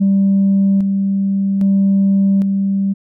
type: tone with tremolo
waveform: sine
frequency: 196 Hz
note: G3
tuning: in tune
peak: -8 dBFS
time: 0-2.94 s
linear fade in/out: 20 ms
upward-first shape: square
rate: 0.62 Hz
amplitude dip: 40%
effects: tanh soft clip ceiling -7 dBFS